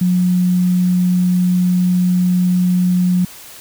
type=tone; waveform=sine; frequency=180.3 Hz; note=F#3; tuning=45 cents flat; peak=-11 dBFS; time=0.01-3.25 s; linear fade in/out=5 ms; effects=white hiss -37 dBFS RMS until 3.6 s